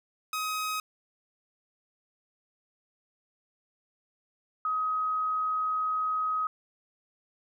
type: tone pair in turn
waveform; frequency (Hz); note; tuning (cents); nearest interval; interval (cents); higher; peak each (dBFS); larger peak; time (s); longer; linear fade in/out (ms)
sawtooth / sine; 1263 / 1263; D#6 / D#6; +26 / +26; unison; 0; neither; -26; neither; 0.33-0.8 / 4.65-6.47; second; 2
effects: none